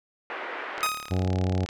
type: band-pass noise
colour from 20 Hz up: white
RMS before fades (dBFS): -35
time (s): 0.3-0.87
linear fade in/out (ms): 0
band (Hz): 350 to 2100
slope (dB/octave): 24
type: click train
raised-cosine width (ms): 0.2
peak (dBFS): -20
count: 34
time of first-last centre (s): 0.78-1.689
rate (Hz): 36.3
type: tone with exponential decay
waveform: sawtooth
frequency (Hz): 1254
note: D#6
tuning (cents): +13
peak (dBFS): -17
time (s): 0.83-1.28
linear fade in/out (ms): 0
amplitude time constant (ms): 96
type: harmonic tone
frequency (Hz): 92.5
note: F#2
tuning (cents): 0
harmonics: 1 / 2 / 3 / 4 / 5 / 6 / 7 / 8 / 9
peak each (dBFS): -24 / -30 / -34 / -36 / -38 / -40 / -41 / -42 / -43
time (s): 1.1-1.66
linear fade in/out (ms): 20
effects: none

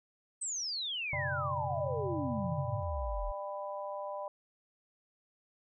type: exponential sweep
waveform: sine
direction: down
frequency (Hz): 8372 to 36.71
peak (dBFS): -34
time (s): 0.41-3.32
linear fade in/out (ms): 10
type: chord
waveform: sine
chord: F# suspended fourth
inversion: none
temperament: equal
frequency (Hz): 92.5 / 123.47 / 138.59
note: F#2 / B2 / C#3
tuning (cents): 0 / 0 / 0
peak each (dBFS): -41 / -42 / -40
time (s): 1.13-2.83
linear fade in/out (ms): 0
type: harmonic tone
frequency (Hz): 198.5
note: G3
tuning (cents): +22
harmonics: 3 / 4 / 5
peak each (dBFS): -39 / -44 / -42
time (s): 1.13-4.28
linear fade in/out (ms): 2
effects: none

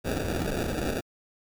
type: noise with sample-and-hold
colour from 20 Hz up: violet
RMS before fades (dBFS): -29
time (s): 0.04-1.01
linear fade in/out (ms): 20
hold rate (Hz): 1050
effects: MP3 96 kbps

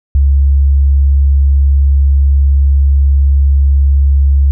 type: tone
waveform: sine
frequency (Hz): 69.3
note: C#2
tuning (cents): 0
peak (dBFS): -5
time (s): 0.15-4.51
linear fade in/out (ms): 0
effects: none

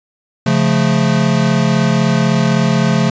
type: chord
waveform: square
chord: Db augmented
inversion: none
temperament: equal with one note detuned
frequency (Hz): 138.59 / 174.61 / 218.2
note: Db3 / F3 / A3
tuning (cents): 0 / 0 / -14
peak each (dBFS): -16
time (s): 0.46-3.1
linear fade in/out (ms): 5
effects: resampled to 16000 Hz

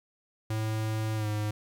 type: tone with pitch glide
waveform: square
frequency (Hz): 109.4 to 105.73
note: A2 to G#2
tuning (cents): -9 to +31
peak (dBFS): -29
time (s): 0.5-1.51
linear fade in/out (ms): 5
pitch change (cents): -60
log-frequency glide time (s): 1.16-1.27
effects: 11-bit

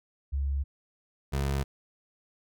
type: tone pair in turn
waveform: sine / 25% pulse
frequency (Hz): 69.3 / 69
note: C#2 / C#2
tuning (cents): 0 / -7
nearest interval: unison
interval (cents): 7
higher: first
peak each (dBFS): -26 / -23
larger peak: second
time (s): 0.32-0.64 / 1.32-1.64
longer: neither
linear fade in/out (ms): 20
effects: none

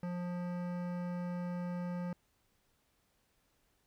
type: tone with hard clipping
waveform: sine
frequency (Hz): 176.9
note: F3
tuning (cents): +23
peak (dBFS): -38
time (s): 0.03-2.13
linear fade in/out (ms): 2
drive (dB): 16
effects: pink hiss -75 dBFS RMS until 3.86 s

